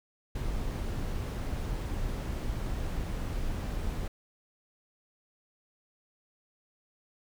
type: noise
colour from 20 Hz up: brown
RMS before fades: -33 dBFS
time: 0.35-4.08 s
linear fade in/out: 5 ms
effects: none